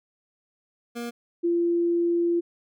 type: tone pair in turn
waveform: 25% pulse / sine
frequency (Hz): 237 / 342.8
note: A#3 / F4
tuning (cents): +29 / -32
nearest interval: tritone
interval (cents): 639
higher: second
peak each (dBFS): -27 / -20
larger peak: second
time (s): 0.95-1.11 / 1.43-2.41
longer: second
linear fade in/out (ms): 20
effects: none